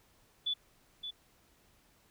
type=tone with echo; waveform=sine; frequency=3462 Hz; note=A7; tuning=29 cents flat; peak=-30 dBFS; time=0.46-0.54 s; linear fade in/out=10 ms; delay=570 ms; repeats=1; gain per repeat=-8 dB; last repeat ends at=1.11 s; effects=pink hiss -67 dBFS RMS until 2.1 s